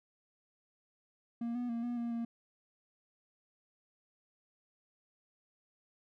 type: tone with pitch steps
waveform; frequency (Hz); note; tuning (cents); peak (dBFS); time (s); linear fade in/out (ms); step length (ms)
triangle; 234.3 / 244.3 / 232.7 / 241.2 / 235.4 / 232.6; A#3 / B3 / A#3 / B3 / A#3 / A#3; +9 / -19 / -3 / -41 / +17 / -4; -32; 1.41-2.25; 5; 140
effects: none